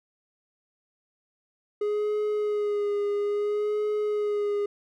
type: tone with vibrato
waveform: triangle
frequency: 415.3 Hz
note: G#4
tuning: in tune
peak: -22 dBFS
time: 1.81-4.66 s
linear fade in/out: 5 ms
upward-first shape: sine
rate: 0.6 Hz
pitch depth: 27 cents each way
effects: none